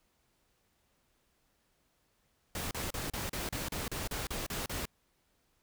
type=noise bursts; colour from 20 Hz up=pink; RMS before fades=-37 dBFS; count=12; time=2.55-4.855 s; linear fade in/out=2 ms; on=160 ms; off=35 ms; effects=pink hiss -74 dBFS RMS until 5.62 s